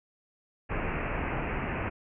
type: low-pass noise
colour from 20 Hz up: pink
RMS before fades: -32 dBFS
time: 0.69-1.9 s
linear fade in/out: 20 ms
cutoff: 2700 Hz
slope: 96 dB/octave
effects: none